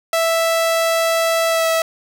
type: tone with pitch glide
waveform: sawtooth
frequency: 659.3 to 652.5 Hz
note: E5 to E5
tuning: 0 to -18 cents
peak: -11 dBFS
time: 0.13-1.82 s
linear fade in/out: 2 ms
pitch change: -18 cents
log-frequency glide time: 1.48-1.67 s
effects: none